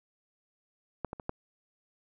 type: clicks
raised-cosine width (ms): 1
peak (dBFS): -18 / -23 / -27 / -18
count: 4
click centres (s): 1.047 / 1.131 / 1.198 / 1.294
effects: none